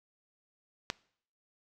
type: click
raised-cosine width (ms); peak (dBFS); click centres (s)
0.2; -13; 0.901
effects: noise-tail reverb RT60 0.6 s tail -23 dB re dry